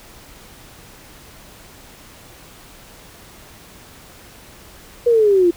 sine linear sweep, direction down, 485.3 to 336.2 Hz, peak -10 dBFS, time 5.06-5.51 s, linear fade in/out 10 ms, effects pink hiss -43 dBFS RMS until 5.56 s

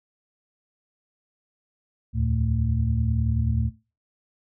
sine tone cluster, 74.5 / 84.8 / 113.1 / 222.9 Hz, D2 / E2 / A2 / A3, +25 / +50 / +48 / +23 cents, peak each -24 / -33 / -24 / -31 dBFS, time 2.13-3.71 s, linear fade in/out 50 ms, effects noise-tail reverb RT60 0.3 s tail -18 dB re dry

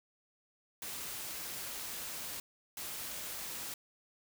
white noise bursts at uneven times, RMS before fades -42 dBFS, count 2, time 0.82-2.4 / 2.77-3.74 s, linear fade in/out 2 ms, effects none

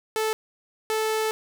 sawtooth tone pair in turn, 437.3 / 437.3 Hz, A4 / A4, -11 / -11 cents, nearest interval unison, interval 0 cents, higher neither, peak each -19 dBFS, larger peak neither, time 0.16-0.33 / 0.9-1.31 s, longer second, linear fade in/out 0 ms, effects none

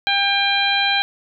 harmonic tone, 798 Hz, G5, 31 cents sharp, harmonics 1 / 2 / 3 / 4 / 5, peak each -22 / -22 / -22 / -22 / -22 dBFS, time 0.07-1.02 s, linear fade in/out 0 ms, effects none

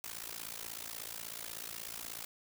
white noise with amplitude modulation, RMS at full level -40 dBFS, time 0.04-2.25 s, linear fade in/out 0 ms, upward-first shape sine, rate 56.4 Hz, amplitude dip 95%, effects none

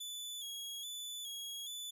sawtooth tone with vibrato, 3396 Hz, G#7, 38 cents sharp, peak -39 dBFS, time 0-1.91 s, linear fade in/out 10 ms, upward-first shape square, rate 1.2 Hz, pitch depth 44 cents each way, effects none

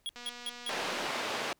square tone bursts, 3322 Hz, G#7, in tune, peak -34 dBFS, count 4, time 0.06-0.694 s, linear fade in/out 0 ms, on 31 ms, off 170 ms
click train, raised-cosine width 0.2 ms, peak -29 dBFS, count 223, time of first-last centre 0.16-1.077 s, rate 242 Hz
pink band-pass noise, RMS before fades -35 dBFS, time 0.69-1.53 s, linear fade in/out 2 ms, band 420 to 4400 Hz, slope 12 dB/octave
effects pink hiss -71 dBFS RMS until 1.59 s

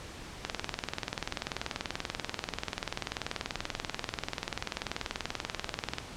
click train, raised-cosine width 0.2 ms, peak -14 dBFS, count 115, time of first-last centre 0.45-5.984 s, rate 20.6 Hz, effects pink hiss -45 dBFS RMS until 6.16 s + low-pass 7000 Hz 12 dB/octave

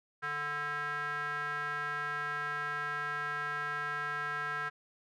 square tone with band-pass filter, 146.83 Hz, D3, in tune, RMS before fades -36 dBFS, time 0.22-4.7 s, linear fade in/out 20 ms, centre 1500 Hz, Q 6.8, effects none

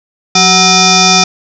sine tone with frequency modulation, 2992 Hz, F#7, 19 cents sharp, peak -4 dBFS, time 0.35-1.24 s, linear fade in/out 5 ms, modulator 562 Hz, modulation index 5.4, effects none

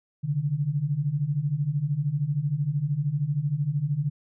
sine beating tone pair, 136.7 / 149.7 Hz, C#3 / D3, -24 / +33 cents, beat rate 13 Hz, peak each -28 / -25 dBFS, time 0.23-4.1 s, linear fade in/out 20 ms, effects none

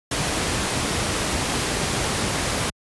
pink noise, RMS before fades -23 dBFS, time 0.11-2.7 s, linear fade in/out 5 ms, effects high-pass 60 Hz 12 dB/octave + resampled to 24000 Hz

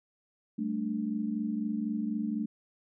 sine chord, G suspended second, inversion none, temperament equal, 196 / 220 / 293.7 Hz, G3 / A3 / D4, 0 / 0 / 0 cents, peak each -37 / -31 / -36 dBFS, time 0.58-2.46 s, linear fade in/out 10 ms, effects none

